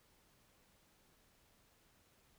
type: silence
effects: pink hiss -71 dBFS RMS until 2.38 s